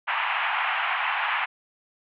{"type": "band-pass noise", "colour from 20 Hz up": "pink", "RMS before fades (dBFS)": -26, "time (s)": [0.07, 1.46], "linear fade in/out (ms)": 20, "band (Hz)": [780, 2900], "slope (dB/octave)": 48, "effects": []}